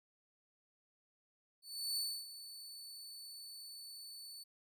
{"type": "tone with ADSR envelope", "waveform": "sawtooth", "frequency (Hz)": 4483, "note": "C#8", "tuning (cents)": 19, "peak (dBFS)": -32, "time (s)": [1.62, 4.44], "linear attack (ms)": 350, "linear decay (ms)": 280, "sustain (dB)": -14, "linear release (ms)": 15, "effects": []}